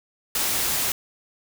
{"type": "noise", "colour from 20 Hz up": "white", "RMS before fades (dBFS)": -24, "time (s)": [0.35, 0.92], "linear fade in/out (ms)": 2, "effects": []}